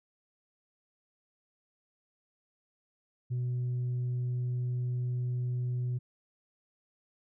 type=tone; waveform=sine; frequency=123.9 Hz; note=B2; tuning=6 cents sharp; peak=-27 dBFS; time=3.3-5.99 s; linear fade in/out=20 ms; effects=tanh soft clip ceiling -28 dBFS